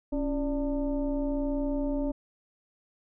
sine tone with frequency modulation, 278.4 Hz, C#4, 8 cents sharp, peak -26 dBFS, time 0.12-2.12 s, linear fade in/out 10 ms, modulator 309 Hz, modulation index 0.96, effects none

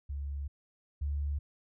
sine tone pair in turn, 70.6 / 72 Hz, C#2 / D2, +32 / -34 cents, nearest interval unison, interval 34 cents, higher second, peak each -34 / -30 dBFS, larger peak second, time 0.09-0.48 / 1.01-1.39 s, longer first, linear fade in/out 10 ms, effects none

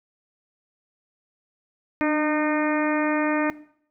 harmonic tone with a mistuned harmonic, 305 Hz, D#4, 34 cents flat, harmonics 1 / 2 / 3 / 4 / 5 / 6 / 7 / 8, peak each -21 / -27 / -30 / -32 / -34 / -31 / -34 / -35 dBFS, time 2.01-3.5 s, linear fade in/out 0 ms, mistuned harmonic 1, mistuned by -33 cents, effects noise-tail reverb RT60 0.6 s tail -18 dB re dry

